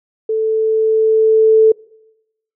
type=tone with level ramp; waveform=sine; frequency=440 Hz; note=A4; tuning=in tune; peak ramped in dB=-14 to -5 dBFS; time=0.29-1.72 s; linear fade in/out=5 ms; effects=noise-tail reverb RT60 0.9 s tail -25 dB re dry